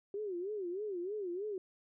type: tone with vibrato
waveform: sine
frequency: 384.9 Hz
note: G4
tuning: 32 cents flat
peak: -36 dBFS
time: 0.14-1.58 s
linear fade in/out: 2 ms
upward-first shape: sine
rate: 3.2 Hz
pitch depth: 190 cents each way
effects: none